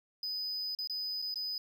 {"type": "tone with dropouts", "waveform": "triangle", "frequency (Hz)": 4996, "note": "D#8", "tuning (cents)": 6, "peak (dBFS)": -33, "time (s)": [0.23, 1.58], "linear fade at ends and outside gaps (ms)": 2, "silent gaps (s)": [[0.75, 0.787], [0.874, 0.897], [1.218, 1.223], [1.342, 1.357]], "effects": []}